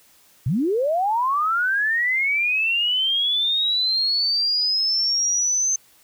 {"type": "linear sweep", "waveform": "sine", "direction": "up", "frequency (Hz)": [103.83, 6272], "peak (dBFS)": -18, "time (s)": [0.46, 5.76], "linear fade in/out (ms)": 5, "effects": ["white hiss -55 dBFS RMS until 6.03 s"]}